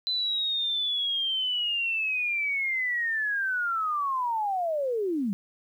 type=linear sweep; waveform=sine; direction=down; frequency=4040 to 185 Hz; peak=-25 dBFS; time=0.07-5.33 s; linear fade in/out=0 ms; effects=10-bit